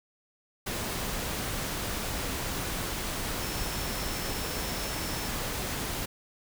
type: tone in noise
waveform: sine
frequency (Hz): 5400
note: E8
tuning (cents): +41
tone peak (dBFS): -43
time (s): 3.41-5.29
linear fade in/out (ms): 10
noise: pink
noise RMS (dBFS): -33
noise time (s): 0.66-6.06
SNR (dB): -13
effects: none